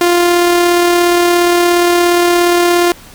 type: tone with amplitude modulation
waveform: sawtooth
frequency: 349.2 Hz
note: F4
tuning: in tune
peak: -3 dBFS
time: 0.01-2.92 s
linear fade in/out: 2 ms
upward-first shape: sine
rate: 37.1 Hz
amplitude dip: 25%
effects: pink hiss -37 dBFS RMS until 3.14 s